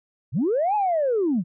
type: linear two-way sweep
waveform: sine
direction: up then down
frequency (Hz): 93.9 to 861 to 153.1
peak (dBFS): -18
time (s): 0.32-1.44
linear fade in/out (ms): 50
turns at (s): 0.75
effects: tanh soft clip ceiling -15 dBFS